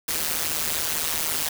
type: noise with amplitude modulation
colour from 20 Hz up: white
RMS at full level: -22 dBFS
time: 0.08-1.49 s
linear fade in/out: 5 ms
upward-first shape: sine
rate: 156 Hz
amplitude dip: 95%
effects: none